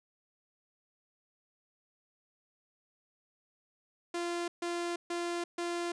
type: tone bursts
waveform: sawtooth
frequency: 345.4 Hz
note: F4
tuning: 19 cents flat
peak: -29 dBFS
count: 4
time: 4.14-5.92 s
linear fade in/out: 5 ms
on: 340 ms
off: 140 ms
effects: resampled to 22050 Hz